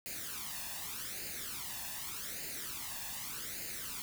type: noise with flanger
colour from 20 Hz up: white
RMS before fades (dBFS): -42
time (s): 0.06-4.02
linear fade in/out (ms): 0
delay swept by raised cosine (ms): 0.43 to 1.15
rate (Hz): 0.84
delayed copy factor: +0.7
effects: none